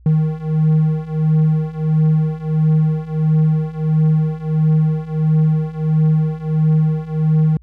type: beating tone pair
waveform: triangle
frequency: 155.3 / 156.8 Hz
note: D#3 / D#3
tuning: -3 / +14 cents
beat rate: 1.5 Hz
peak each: -15 / -13 dBFS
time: 0.06-7.57 s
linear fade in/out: 2 ms
effects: added 60 Hz sine -42 dBFS peak until 7.62 s